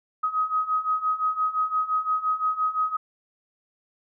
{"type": "beating tone pair", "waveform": "sine", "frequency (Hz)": [1259, 1264.8], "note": ["D#6", "D#6"], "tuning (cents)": [20, 28], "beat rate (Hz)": 5.8, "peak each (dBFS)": [-27, -24], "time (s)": [0.23, 2.97], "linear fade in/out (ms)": 10, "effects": []}